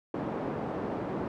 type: band-pass noise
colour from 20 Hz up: pink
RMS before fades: -34 dBFS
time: 0.14-1.28 s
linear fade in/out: 2 ms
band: 190 to 760 Hz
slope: 12 dB/octave
effects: none

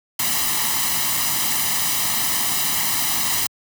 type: noise with comb filter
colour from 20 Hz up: white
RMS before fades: -21 dBFS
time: 0.19-3.47 s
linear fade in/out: 5 ms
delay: 1 ms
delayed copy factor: +0.7
effects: high-pass 100 Hz 12 dB/octave

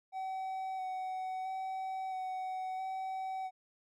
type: tone with vibrato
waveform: triangle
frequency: 755 Hz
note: F#5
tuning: 35 cents sharp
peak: -34 dBFS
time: 0.12-3.51 s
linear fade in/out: 50 ms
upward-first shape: square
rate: 0.75 Hz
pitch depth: 12 cents each way
effects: none

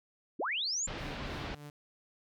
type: linear sweep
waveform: sine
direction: up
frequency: 182.5 to 7459 Hz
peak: -31 dBFS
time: 0.39-0.87 s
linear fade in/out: 10 ms
type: low-pass noise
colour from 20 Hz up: pink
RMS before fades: -40 dBFS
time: 0.87-1.55 s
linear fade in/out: 5 ms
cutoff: 4200 Hz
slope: 24 dB/octave
type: tone with tremolo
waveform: sawtooth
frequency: 146.8 Hz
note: D3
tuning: in tune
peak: -40 dBFS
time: 0.98-1.7 s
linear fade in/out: 2 ms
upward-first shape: triangle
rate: 3.3 Hz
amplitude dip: 90%
effects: none

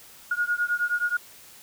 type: beating tone pair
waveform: sine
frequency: 1432 / 1441.5 Hz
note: F6 / F#6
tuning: +43 / -46 cents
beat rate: 9.5 Hz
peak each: -26 dBFS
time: 0.31-1.17 s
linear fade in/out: 5 ms
effects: white hiss -49 dBFS RMS until 1.62 s

